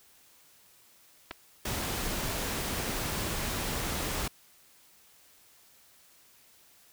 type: clicks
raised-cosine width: 0.3 ms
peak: -22 dBFS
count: 2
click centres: 1.31 / 1.313 s
type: noise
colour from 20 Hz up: pink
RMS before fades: -33 dBFS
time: 1.65-4.28 s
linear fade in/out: 5 ms
effects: white hiss -60 dBFS RMS until 6.92 s

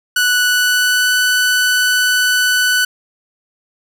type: tone with pitch glide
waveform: sawtooth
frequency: 1480 to 1493.7 Hz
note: F#6 to F#6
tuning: 0 to +16 cents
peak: -8 dBFS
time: 0.16-2.85 s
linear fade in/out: 5 ms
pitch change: +16 cents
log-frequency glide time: 0.45-1.13 s
effects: none

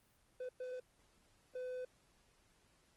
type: tone bursts at uneven times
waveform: triangle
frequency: 505 Hz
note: B4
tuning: 39 cents sharp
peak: -39 dBFS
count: 3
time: 0.4-0.49 / 0.6-0.8 / 1.55-1.85 s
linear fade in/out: 5 ms
effects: pink hiss -72 dBFS RMS until 2.96 s + Opus 24 kbps

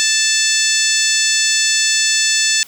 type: harmonic tone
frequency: 880 Hz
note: A5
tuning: in tune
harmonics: 2 / 3 / 4 / 5 / 6 / 7 / 8 / 9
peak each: -21 / -21 / -21 / -21 / -21 / -21 / -21 / -21 dBFS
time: 0-2.63 s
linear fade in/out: 0 ms
effects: white hiss -42 dBFS RMS until 2.67 s

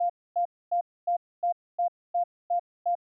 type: tone bursts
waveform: sine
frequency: 698.5 Hz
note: F5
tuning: in tune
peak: -22 dBFS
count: 9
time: 0-2.953 s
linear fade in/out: 10 ms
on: 97 ms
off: 260 ms
effects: none

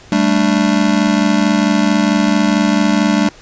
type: chord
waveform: square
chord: G suspended second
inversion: none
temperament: just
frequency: 196 / 220.5 / 294 Hz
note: G3 / A3 / D4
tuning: 0 / +4 / +2 cents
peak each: -16 dBFS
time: 0.12-3.29 s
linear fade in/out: 2 ms
effects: pink hiss -41 dBFS RMS until 3.41 s + resampled to 16000 Hz

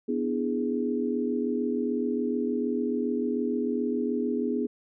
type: chord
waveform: sine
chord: E dominant seventh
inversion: second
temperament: equal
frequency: 246.9 / 293.7 / 329.6 / 415.3 Hz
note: B3 / D4 / E4 / G#4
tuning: 0 / 0 / 0 / 0 cents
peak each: -28 / -33 / -34 / -30 dBFS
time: 0.08-4.67 s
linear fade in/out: 10 ms
effects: none

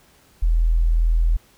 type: tone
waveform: sine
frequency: 41.16 Hz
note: E1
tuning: 2 cents flat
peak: -14 dBFS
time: 0.42-1.37 s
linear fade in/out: 10 ms
effects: pink hiss -55 dBFS RMS until 1.57 s

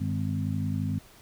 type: harmonic tone with a mistuned harmonic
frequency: 51.2 Hz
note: G#1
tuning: 24 cents flat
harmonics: 2 / 3 / 4 / 5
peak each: -30 / -32 / -33 / -34 dBFS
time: 0-0.99 s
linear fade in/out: 10 ms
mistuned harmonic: 2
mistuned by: -67 cents
effects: pink hiss -54 dBFS RMS until 1.21 s

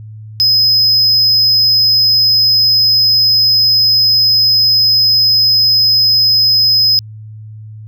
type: tone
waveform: triangle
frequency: 5070 Hz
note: D#8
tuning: 32 cents sharp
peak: -6 dBFS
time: 0.4-6.99 s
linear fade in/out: 0 ms
effects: added 108 Hz sine -28 dBFS peak until 7.87 s

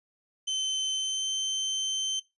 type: tone with pitch glide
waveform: 30% pulse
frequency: 3077 to 3100 Hz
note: G7 to G7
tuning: -33 to -20 cents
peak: -25 dBFS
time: 0.47-2.2 s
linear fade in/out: 10 ms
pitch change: +13 cents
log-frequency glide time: 0.93-1.3 s
effects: noise-tail reverb RT60 0.2 s tail -17 dB re dry + resampled to 24000 Hz

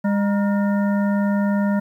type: harmonic tone with a mistuned harmonic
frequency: 202.4 Hz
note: G#3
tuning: 44 cents flat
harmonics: 1 / 3 / 5 / 7 / 9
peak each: -17 / -27 / -31 / -34 / -36 dBFS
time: 0.04-1.8 s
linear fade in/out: 10 ms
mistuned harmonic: 5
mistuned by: -120 cents
effects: 9-bit

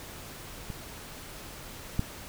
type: clicks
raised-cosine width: 5 ms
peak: -24 / -13 dBFS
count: 2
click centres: 0.702 / 1.994 s
effects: pink hiss -44 dBFS RMS until 2.28 s

